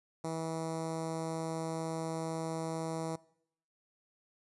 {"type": "tone with notch filter", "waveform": "10% pulse", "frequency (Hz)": 162.1, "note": "E3", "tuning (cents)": -29, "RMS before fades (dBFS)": -37, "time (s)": [0.24, 3.16], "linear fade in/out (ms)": 5, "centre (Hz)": 2800, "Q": 0.56, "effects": ["noise-tail reverb RT60 0.7 s tail -22 dB re dry", "resampled to 24000 Hz"]}